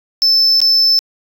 sine tone with dropouts, 5274 Hz, E8, in tune, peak -6 dBFS, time 0.22-0.99 s, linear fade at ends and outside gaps 0 ms, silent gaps 0.603-0.616 s, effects tanh soft clip ceiling -7 dBFS

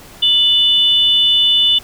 sine tone pair together, 2960 / 3520 Hz, F#7 / A7, 0 / 0 cents, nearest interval minor third, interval 300 cents, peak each -12 dBFS, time 0.22-1.79 s, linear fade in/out 10 ms, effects pink hiss -39 dBFS RMS until 1.83 s

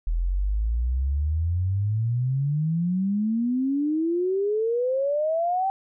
sine exponential sweep, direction up, 40.18 to 784 Hz, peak -21 dBFS, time 0.07-5.7 s, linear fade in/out 0 ms, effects none

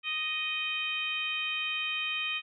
harmonic tone, 622 Hz, D#5, 1 cent flat, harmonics 2 / 3 / 4 / 5 / 6, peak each -42 / -42 / -32 / -35 / -42 dBFS, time 0.03-2.42 s, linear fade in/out 50 ms, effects none

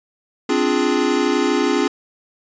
square chord, D half-diminished seventh, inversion third, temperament equal, 261.6 / 293.7 / 349.2 / 415.3 Hz, C4 / D4 / F4 / Ab4, 0 / 0 / 0 / 0 cents, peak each -22 dBFS, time 0.49-1.88 s, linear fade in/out 5 ms, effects resampled to 16000 Hz

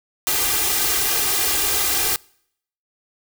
white noise with comb filter, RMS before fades -20 dBFS, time 0.27-2.16 s, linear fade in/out 0 ms, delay 2.5 ms, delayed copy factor +0.8, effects noise-tail reverb RT60 0.7 s tail -26 dB re dry

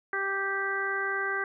harmonic tone, 392 Hz, G4, in tune, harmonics 1 / 2 / 3 / 4 / 5, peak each -35 / -39 / -35 / -30 / -35 dBFS, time 0.13-1.44 s, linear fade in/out 2 ms, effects none

